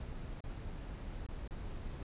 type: noise with dropouts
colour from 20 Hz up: brown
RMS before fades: -43 dBFS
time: 0-2.03 s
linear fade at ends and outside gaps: 2 ms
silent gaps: 0.406-0.439 / 1.265-1.287 / 1.477-1.508 s
effects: resampled to 8000 Hz